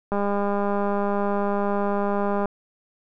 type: click train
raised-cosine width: 1 ms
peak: -12 dBFS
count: 473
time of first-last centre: 0.12-2.457 s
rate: 202 Hz
effects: none